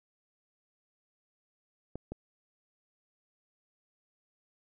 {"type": "clicks", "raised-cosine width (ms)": 2, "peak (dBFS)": -25, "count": 2, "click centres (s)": [1.956, 2.12], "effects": []}